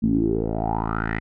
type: tone with low-pass filter sweep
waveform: 10% pulse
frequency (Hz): 55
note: A1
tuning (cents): 0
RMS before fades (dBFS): -23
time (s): 0.02-1.2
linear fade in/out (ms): 20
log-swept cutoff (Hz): 220 to 2100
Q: 7.2
effects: none